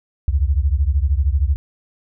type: beating tone pair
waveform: sine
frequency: 65.6 / 78.6 Hz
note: C2 / D#2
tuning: +5 / +18 cents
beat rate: 13 Hz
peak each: -16 / -18 dBFS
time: 0.28-1.56 s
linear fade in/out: 0 ms
effects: none